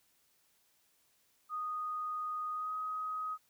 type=tone with pitch glide; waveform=sine; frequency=1240 to 1259.5 Hz; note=D#6 to D#6; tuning=-6 to +21 cents; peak=-35 dBFS; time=1.49-3.38 s; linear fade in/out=50 ms; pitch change=+27 cents; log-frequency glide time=2.53-2.73 s; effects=white hiss -72 dBFS RMS until 3.49 s